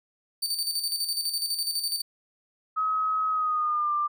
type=tone with tremolo; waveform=sawtooth; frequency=4581 Hz; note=D8; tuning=44 cents flat; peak=-22 dBFS; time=0.42-2.02 s; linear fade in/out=10 ms; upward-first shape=square; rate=12 Hz; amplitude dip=55%
type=tone with pitch glide; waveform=sine; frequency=1274 to 1188.7 Hz; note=D#6 to D6; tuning=+41 to +21 cents; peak=-23 dBFS; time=2.76-4.08 s; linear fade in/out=20 ms; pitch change=-120 cents; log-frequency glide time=3.29-3.93 s
effects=none